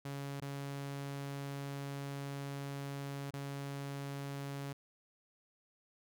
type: tone with dropouts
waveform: sawtooth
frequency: 139.9 Hz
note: C#3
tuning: 16 cents sharp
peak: -36 dBFS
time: 0.05-4.73 s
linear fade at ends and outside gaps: 5 ms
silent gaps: 0.403-0.418 / 3.307-3.336 s
effects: none